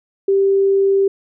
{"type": "tone", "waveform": "sine", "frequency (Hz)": 392, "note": "G4", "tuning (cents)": 0, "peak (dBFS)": -11, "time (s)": [0.28, 1.08], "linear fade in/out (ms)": 5, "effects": []}